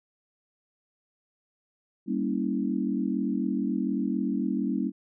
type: chord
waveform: sine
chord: G diminished seventh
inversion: none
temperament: equal with one note detuned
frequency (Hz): 196 / 233.1 / 277.2 / 324.2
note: G3 / Bb3 / Db4 / Fb4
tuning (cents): 0 / 0 / 0 / -29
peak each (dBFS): -30 / -30 / -30 / -33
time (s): 2.06-4.92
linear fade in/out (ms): 50
effects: none